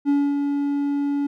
triangle tone with ADSR envelope, 284.5 Hz, C#4, 45 cents sharp, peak -13 dBFS, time 0.05-1.27 s, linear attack 40 ms, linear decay 250 ms, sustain -5 dB, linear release 8 ms, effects none

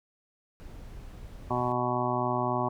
brown noise, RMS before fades -44 dBFS, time 0.6-1.72 s, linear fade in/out 0 ms
harmonic tone, 123.5 Hz, B2, in tune, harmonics 1 / 2 / 3 / 5 / 6 / 7 / 8 / 9, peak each -34 / -34 / -34 / -34 / -34 / -34 / -34 / -34 dBFS, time 1.5-2.69 s, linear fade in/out 10 ms
effects none

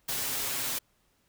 white noise with comb filter, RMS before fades -32 dBFS, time 0.08-0.79 s, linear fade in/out 10 ms, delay 7.4 ms, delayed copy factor +0.6, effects pink hiss -70 dBFS RMS until 1.28 s

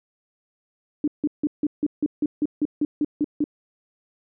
sine tone bursts, 296.7 Hz, D4, 18 cents sharp, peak -18 dBFS, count 13, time 1.04-3.441 s, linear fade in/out 2 ms, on 37 ms, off 160 ms, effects none

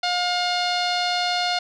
sawtooth tone with low-pass filter, 713 Hz, F5, 36 cents sharp, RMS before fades -23 dBFS, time 0.03-1.59 s, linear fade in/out 5 ms, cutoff 4300 Hz, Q 4.1, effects none

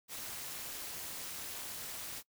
white noise with amplitude modulation, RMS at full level -40 dBFS, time 0.08-2.23 s, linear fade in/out 50 ms, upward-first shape sine, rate 279 Hz, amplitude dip 75%, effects noise-tail reverb RT60 0.1 s tail -22 dB re dry

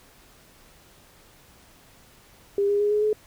sine tone with pitch steps, 401.6 / 407.7 / 413.8 / 420.1 / 426.5 Hz, G4 / G#4 / G#4 / G#4 / G#4, +42 / -32 / -6 / +20 / +46 cents, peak -19 dBFS, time 2.58-3.13 s, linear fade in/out 2 ms, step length 110 ms, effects pink hiss -54 dBFS RMS until 3.26 s

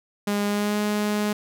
sawtooth tone with pitch glide, 204.6 to 208.9 Hz, G#3 to G#3, -26 to +10 cents, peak -18 dBFS, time 0.27-1.33 s, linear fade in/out 5 ms, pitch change +36 cents, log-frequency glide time 0.46-0.78 s, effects none

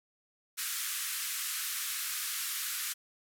white band-pass noise, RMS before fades -36 dBFS, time 0.57-2.94 s, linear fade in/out 20 ms, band 1200 to 15000 Hz, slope 48 dB/octave, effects none

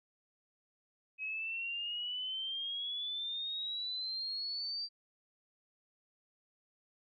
sine exponential sweep, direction up, 2538 to 4699 Hz, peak -36 dBFS, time 1.18-4.89 s, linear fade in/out 50 ms, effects none

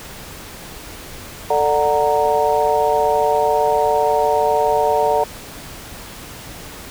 harmonic tone with a mistuned harmonic, 147.7 Hz, D3, 10 cents sharp, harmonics 3 / 4 / 5 / 6, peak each -19 / -19 / -19 / -19 dBFS, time 1.5-5.24 s, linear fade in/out 5 ms, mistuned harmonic 6, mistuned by +81 cents, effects pink hiss -35 dBFS RMS until 6.9 s

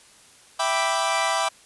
sawtooth chord, E minor seventh, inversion none, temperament equal, 659.3 / 784 / 987.8 / 1174.7 Hz, E5 / G5 / B5 / D6, 0 / 0 / 0 / 0 cents, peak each -23 dBFS, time 0.59-1.49 s, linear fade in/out 10 ms, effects white hiss -52 dBFS RMS until 1.65 s + resampled to 24000 Hz

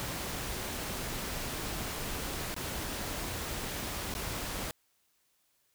pink noise with dropouts, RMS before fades -37 dBFS, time 0-4.71 s, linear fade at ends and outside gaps 0 ms, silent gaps 2.543-2.564 / 4.14-4.15 s, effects white hiss -73 dBFS RMS until 5.74 s

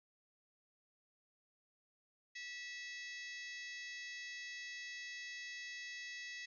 harmonic tone with a mistuned harmonic, 650 Hz, E5, 24 cents flat, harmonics 3 / 4 / 5 / 6 / 7 / 8 / 9 / 10, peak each -47 / -53 / -58 / -57 / -58 / -57 / -66 / -59 dBFS, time 2.35-6.46 s, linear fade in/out 10 ms, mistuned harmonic 5, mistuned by +51 cents, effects none

